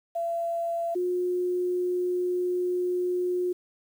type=tone pair in turn; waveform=sine; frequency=677 / 359.4 Hz; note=E5 / F4; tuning=+46 / +50 cents; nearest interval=major seventh; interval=1096 cents; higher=first; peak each=-26 / -24 dBFS; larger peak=second; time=0.15-0.95 / 0.95-3.53 s; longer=second; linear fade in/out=10 ms; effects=9-bit